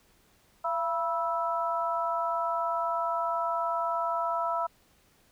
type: tone cluster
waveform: sine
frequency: 678 / 976 / 1315 Hz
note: E5 / B5 / E6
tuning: +49 / -21 / -5 cents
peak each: -31 dBFS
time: 0.64-4.67 s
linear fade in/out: 10 ms
effects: pink hiss -64 dBFS RMS until 5.31 s